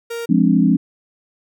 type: tone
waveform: 45% pulse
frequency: 466.2 Hz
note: A#4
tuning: in tune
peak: -24 dBFS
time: 0.1-0.26 s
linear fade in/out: 10 ms
type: chord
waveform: sine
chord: D half-diminished seventh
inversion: first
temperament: equal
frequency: 174.61 / 207.7 / 261.6 / 293.7 Hz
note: F3 / Ab3 / C4 / D4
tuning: 0 / 0 / 0 / 0 cents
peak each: -16 / -16 / -16 / -19 dBFS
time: 0.29-0.77 s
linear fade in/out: 10 ms
effects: none